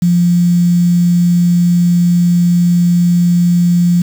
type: tone with quantisation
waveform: sine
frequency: 174.61 Hz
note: F3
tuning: in tune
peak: -7 dBFS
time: 0.02-4.02 s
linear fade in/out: 5 ms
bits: 5
effects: none